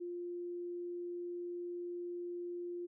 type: tone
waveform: sine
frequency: 350.3 Hz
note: F4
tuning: 5 cents sharp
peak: -39 dBFS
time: 0-2.87 s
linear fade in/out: 20 ms
effects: none